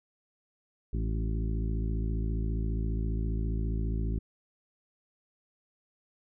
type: harmonic tone with a mistuned harmonic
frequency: 54.8 Hz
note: A1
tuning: 6 cents flat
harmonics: 1 / 2 / 3 / 4 / 5 / 6 / 7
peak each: -29 / -35 / -39 / -41 / -43 / -45 / -46 dBFS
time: 0.93-4.19 s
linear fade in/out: 5 ms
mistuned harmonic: 4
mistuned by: -42 cents
effects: none